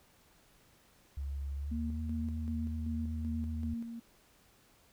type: tone with pitch glide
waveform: sine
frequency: 69.6 to 79.95 Hz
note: C#2 to D#2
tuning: +8 to +48 cents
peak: -35 dBFS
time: 1.17-3.74 s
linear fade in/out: 5 ms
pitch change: +240 cents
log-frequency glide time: 1.56-2.02 s
type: tone with tremolo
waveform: sine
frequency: 231.8 Hz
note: A#3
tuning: 10 cents flat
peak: -35 dBFS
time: 1.71-4 s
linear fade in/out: 10 ms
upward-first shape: square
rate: 2.6 Hz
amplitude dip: 45%
effects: pink hiss -65 dBFS RMS until 4.92 s